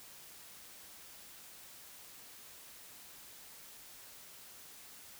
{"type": "silence", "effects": ["white hiss -54 dBFS RMS until 5.19 s"]}